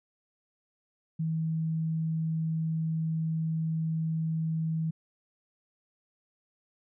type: tone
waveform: sine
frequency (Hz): 160.7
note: E3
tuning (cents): -44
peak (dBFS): -27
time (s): 1.19-4.91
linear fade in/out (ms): 10
effects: none